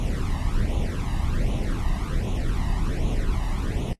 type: noise with flanger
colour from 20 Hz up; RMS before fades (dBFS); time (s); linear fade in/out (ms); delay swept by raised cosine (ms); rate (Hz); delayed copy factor
brown; -24; 0-3.93; 0; 0.3 to 1.07; 1.3; +0.75
effects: noise-tail reverb RT60 0.1 s tail -18 dB re dry + AAC 32 kbps